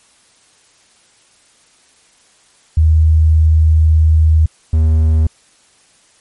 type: tone pair in turn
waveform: sine / triangle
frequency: 79 / 79 Hz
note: D#2 / D#2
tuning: +27 / +27 cents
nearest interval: unison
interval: 0 cents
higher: neither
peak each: -6 dBFS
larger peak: neither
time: 2.77-4.46 / 4.73-5.27 s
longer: first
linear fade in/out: 5 ms
effects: white hiss -51 dBFS RMS until 6.2 s + MP3 48 kbps